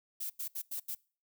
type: noise bursts at uneven times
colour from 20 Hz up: violet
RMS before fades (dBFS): -38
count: 5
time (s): 0.2-0.3 / 0.39-0.48 / 0.55-0.62 / 0.71-0.8 / 0.88-0.95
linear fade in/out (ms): 10
effects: noise-tail reverb RT60 0.4 s tail -24 dB re dry